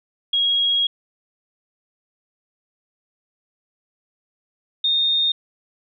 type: tone pair in turn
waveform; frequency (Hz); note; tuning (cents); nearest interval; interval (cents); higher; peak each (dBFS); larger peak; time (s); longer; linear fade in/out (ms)
sine; 3295 / 3671; G#7 / A#7; -14 / -27; major second; 187; second; -16; neither; 0.33-0.87 / 4.84-5.32; first; 5
effects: none